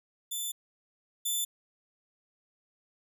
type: tone pair in turn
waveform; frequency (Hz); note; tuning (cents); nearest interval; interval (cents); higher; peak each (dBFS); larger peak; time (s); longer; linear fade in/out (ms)
10% pulse; 3520 / 3520; A7 / A7; 0 / 0; unison; 0; neither; -25 / -21; second; 0.31-0.52 / 1.25-1.45; first; 10
effects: none